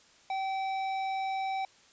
triangle tone with hard clipping, 770 Hz, G5, 31 cents flat, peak -32 dBFS, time 0.3-1.65 s, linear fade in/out 2 ms, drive 14 dB, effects white hiss -60 dBFS RMS until 1.92 s + resampled to 16000 Hz

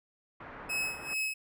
white low-pass noise, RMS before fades -46 dBFS, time 0.4-1.14 s, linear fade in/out 5 ms, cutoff 1700 Hz, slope 24 dB/octave
40% pulse tone with tremolo, 2571 Hz, E7, 44 cents flat, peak -28 dBFS, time 0.69-1.34 s, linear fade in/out 10 ms, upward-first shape sine, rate 2.4 Hz, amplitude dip 85%
effects none

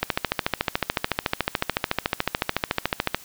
click train, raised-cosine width 0.3 ms, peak -4 dBFS, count 44, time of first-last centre 0.03-3.146 s, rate 13.8 Hz, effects white hiss -46 dBFS RMS until 3.24 s

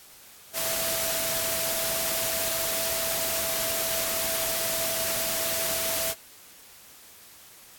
sine tone in noise, 659.3 Hz, E5, in tune, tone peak -34 dBFS, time 0.53-6.15 s, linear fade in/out 50 ms, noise white, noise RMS -28 dBFS, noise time 0.53-6.15 s, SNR -9 dB, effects white hiss -50 dBFS RMS until 7.78 s + AAC 64 kbps

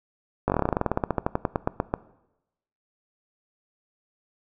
slowing click train, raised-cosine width 1 ms, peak -8 dBFS, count 25, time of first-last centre 0.48-1.939 s, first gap 19 ms, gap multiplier 1.09, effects noise-tail reverb RT60 0.9 s tail -19 dB re dry

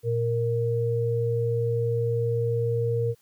sine tone pair together, 116.54 / 466.2 Hz, A#2 / A#4, 0 / 0 cents, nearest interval 2 octaves, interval 2400 cents, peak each -25 dBFS, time 0.03-3.15 s, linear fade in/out 50 ms, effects white hiss -64 dBFS RMS until 3.21 s

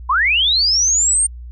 sine linear sweep, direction up, 948 to 8900 Hz, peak -12 dBFS, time 0.09-1.27 s, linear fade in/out 10 ms, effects added 60 Hz sine -30 dBFS peak until 1.51 s

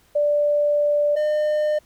sine / triangle tone pair in turn, 587.3 / 604.9 Hz, D5 / D#5, 0 / -49 cents, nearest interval minor second, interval 51 cents, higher second, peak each -16 dBFS, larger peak neither, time 0.15-1.16 / 1.16-1.79 s, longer first, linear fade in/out 10 ms, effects pink hiss -58 dBFS RMS until 1.85 s

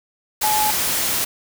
sine tone in noise, 852 Hz, G#5, 44 cents sharp, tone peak -18 dBFS, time 0.43-0.71 s, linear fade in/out 10 ms, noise white, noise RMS -21 dBFS, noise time 0.41-1.25 s, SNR 0 dB, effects none

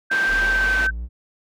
sine tone with pitch glide, 1568 to 1539.3 Hz, G6 to G6, 0 to -32 cents, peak -17 dBFS, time 0.1-0.91 s, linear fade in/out 20 ms, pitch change -32 cents, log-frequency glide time 0.37-0.77 s
white band-pass noise, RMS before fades -30 dBFS, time 0.11-0.87 s, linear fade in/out 5 ms, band 170 to 2400 Hz, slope 12 dB/octave
triangle linear sweep, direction up, 32.7 to 61.74 Hz, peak -24 dBFS, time 0.27-1.09 s, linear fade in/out 50 ms
effects none

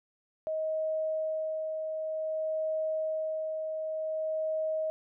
sine tone with tremolo, 630 Hz, D#5, 21 cents sharp, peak -28 dBFS, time 0.47-4.9 s, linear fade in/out 0 ms, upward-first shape sine, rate 0.54 Hz, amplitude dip 35%, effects none

